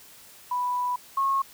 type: tone pair in turn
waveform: sine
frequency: 987.8 / 1088.8 Hz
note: B5 / C#6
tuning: 0 / -31 cents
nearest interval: major second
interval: 169 cents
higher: second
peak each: -24 / -21 dBFS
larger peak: second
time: 0.51-0.96 / 1.17-1.42 s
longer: first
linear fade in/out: 5 ms
effects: white hiss -50 dBFS RMS until 1.53 s